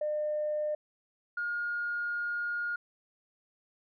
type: tone pair in turn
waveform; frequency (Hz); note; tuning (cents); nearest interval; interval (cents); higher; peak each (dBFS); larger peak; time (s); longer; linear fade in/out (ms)
sine; 603 / 1425.1; D5 / F6; +46 / +35; octave + minor third; 1489; second; -28 / -30; first; 0.01-0.75 / 1.37-2.76; second; 5
effects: tanh soft clip ceiling -24 dBFS